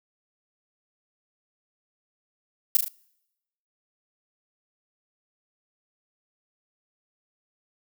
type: noise with echo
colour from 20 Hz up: violet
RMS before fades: -18 dBFS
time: 2.75-2.77 s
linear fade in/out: 0 ms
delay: 37 ms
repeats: 3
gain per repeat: -5 dB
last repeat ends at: 2.881 s
effects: noise-tail reverb RT60 0.9 s tail -26 dB re dry